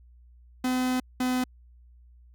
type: tone pair in turn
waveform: 45% pulse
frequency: 254.2 / 253.1 Hz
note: C4 / B3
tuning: -50 / +43 cents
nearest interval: unison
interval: 7 cents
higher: first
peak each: -24 dBFS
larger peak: neither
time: 0.64-1 / 1.2-1.44 s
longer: first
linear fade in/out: 5 ms
effects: added 60 Hz sine -51 dBFS peak until 2.34 s